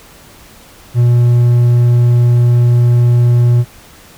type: tone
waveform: triangle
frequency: 120.6 Hz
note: B2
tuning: 41 cents flat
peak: -4 dBFS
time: 0.94-3.65 s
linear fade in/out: 50 ms
effects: pink hiss -40 dBFS RMS until 4.17 s